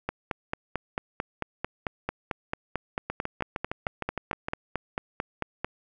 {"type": "two click trains", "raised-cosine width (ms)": 0.5, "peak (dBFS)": [-15, -13], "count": [10, 26], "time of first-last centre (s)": [[3.1, 4.485], [0.09, 5.646]], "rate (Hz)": [6.5, 4.5], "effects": []}